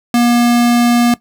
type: tone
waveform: square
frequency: 239.1 Hz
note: A#3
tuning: 44 cents sharp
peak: -9 dBFS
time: 0.14-1.14 s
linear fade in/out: 2 ms
effects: noise-tail reverb RT60 0.1 s tail -17 dB re dry